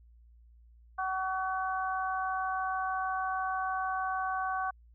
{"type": "harmonic tone", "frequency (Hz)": 377.2, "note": "F#4", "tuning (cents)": 33, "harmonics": [2, 3, 4], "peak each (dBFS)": [-33, -34, -37], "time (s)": [0.98, 4.71], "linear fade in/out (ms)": 10, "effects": ["added 58 Hz sine -55 dBFS peak until 4.94 s"]}